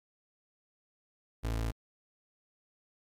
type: tone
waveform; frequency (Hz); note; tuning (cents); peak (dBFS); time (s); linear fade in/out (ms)
30% pulse; 55.8; A1; +25; -28; 1.43-1.72; 20
effects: MP3 96 kbps